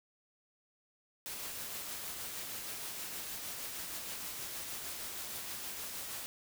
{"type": "noise with tremolo", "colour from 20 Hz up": "white", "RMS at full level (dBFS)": -41, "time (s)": [1.26, 6.26], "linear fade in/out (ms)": 0, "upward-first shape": "triangle", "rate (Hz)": 6.4, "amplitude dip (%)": 30, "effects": []}